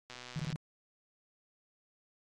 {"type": "click train", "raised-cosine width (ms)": 0.2, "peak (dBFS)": -29, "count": 54, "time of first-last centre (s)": [0.1, 0.527], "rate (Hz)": 124}
{"type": "tone bursts", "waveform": "sine", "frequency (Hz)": 153.3, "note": "D#3", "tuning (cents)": -25, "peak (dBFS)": -33, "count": 4, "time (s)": [0.36, 0.559], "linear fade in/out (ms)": 0, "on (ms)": 34, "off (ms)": 21}
{"effects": ["AAC 32 kbps"]}